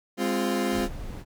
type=chord; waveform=30% pulse; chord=F minor; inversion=first; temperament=equal with one note detuned; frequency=204.9 / 261.6 / 349.2 Hz; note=Ab3 / C4 / F4; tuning=-23 / 0 / 0 cents; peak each=-26 dBFS; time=0.17-0.89 s; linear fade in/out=50 ms
type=noise; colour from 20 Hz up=brown; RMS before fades=-36 dBFS; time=0.71-1.25 s; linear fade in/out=50 ms
effects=none